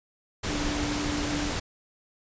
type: tone in noise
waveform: sine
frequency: 293.7 Hz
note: D4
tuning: in tune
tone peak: -30 dBFS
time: 0.49-1.51 s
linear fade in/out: 10 ms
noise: pink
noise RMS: -30 dBFS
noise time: 0.43-1.6 s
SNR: -3 dB
effects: resampled to 16000 Hz